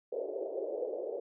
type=band-pass noise; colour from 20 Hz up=pink; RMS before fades=-37 dBFS; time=0.12-1.2 s; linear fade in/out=10 ms; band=390 to 590 Hz; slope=48 dB/octave; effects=none